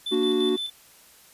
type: tone with tremolo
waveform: triangle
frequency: 3520 Hz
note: A7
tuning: in tune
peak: -26 dBFS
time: 0.06-0.7 s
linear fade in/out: 5 ms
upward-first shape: square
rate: 5.8 Hz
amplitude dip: 55%
type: chord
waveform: triangle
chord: Bb augmented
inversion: none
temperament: equal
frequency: 233.1 / 293.7 / 370 Hz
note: Bb3 / D4 / F#4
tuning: 0 / 0 / 0 cents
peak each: -26 / -25 / -20 dBFS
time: 0.11-0.57 s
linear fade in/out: 20 ms
effects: white hiss -53 dBFS RMS until 1.33 s + resampled to 32000 Hz